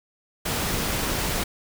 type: noise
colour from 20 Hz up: pink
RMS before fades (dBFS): -26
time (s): 0.45-1.44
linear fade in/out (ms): 10
effects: none